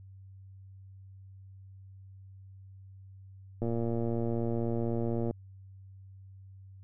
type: click train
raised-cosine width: 2 ms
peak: -20 dBFS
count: 197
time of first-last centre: 3.62-5.31 s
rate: 116 Hz
effects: added 96 Hz sine -48 dBFS peak until 6.83 s